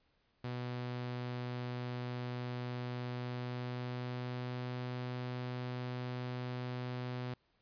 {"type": "tone with pitch glide", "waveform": "sawtooth", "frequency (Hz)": [123.47, 124.69], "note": ["B2", "B2"], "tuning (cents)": [0, 17], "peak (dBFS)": -34, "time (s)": [0.44, 7.34], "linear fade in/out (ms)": 5, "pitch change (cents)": 17, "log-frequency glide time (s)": [3.13, 4.77], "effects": ["pink hiss -75 dBFS RMS until 7.61 s", "resampled to 11025 Hz"]}